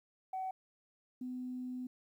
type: tone pair in turn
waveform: sine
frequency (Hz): 755 / 252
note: F#5 / B3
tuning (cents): +35 / +35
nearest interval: octave + perfect fifth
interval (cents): 1900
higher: first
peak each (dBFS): -35 / -38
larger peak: first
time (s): 0.33-0.51 / 1.21-1.87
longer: second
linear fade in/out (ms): 5
effects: tanh soft clip ceiling -32 dBFS + 12-bit